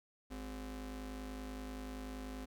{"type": "ring-modulated tone", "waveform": "40% pulse", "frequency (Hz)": 155.56, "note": "D#3", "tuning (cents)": 0, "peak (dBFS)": -39, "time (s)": [0.3, 2.46], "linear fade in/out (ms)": 20, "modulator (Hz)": 103, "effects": []}